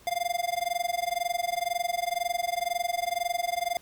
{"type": "tone with amplitude modulation", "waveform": "square", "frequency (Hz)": 700, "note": "F5", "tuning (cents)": 4, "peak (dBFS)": -24, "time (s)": [0.07, 3.77], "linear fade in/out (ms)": 0, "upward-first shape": "sine", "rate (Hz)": 22, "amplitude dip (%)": 95, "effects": ["pink hiss -56 dBFS RMS until 3.81 s"]}